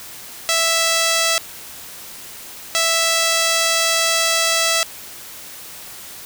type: tone bursts at uneven times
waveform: 5% pulse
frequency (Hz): 659.3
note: E5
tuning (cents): 0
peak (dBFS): -4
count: 2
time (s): 0.49-1.38 / 2.75-4.83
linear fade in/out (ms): 0
effects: white hiss -36 dBFS RMS until 6.25 s